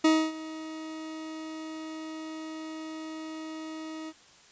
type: tone with ADSR envelope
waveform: 40% pulse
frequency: 316.2 Hz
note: D#4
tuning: 28 cents sharp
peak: -17 dBFS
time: 0.04-4.13 s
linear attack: 8 ms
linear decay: 270 ms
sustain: -19 dB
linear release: 44 ms
effects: white hiss -56 dBFS RMS until 4.51 s + resampled to 16000 Hz